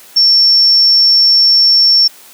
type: tone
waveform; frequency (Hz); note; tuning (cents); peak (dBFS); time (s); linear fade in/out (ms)
sine; 5440; F8; -46; -5; 0.16-2.08; 10
effects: white hiss -39 dBFS RMS until 2.33 s + high-pass 200 Hz 12 dB/octave